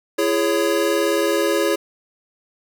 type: chord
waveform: square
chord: C# minor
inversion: first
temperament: equal with one note detuned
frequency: 336.4 / 415.3 / 554.4 Hz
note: E4 / G#4 / C#5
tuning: +35 / 0 / 0 cents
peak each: -22 dBFS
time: 0.18-1.76 s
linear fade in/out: 10 ms
effects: 9-bit